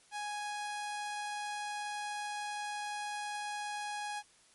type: tone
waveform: sawtooth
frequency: 830.6 Hz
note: G#5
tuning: in tune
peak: -33 dBFS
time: 0.11-4.23 s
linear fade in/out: 50 ms
effects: white hiss -64 dBFS RMS until 4.54 s + MP3 48 kbps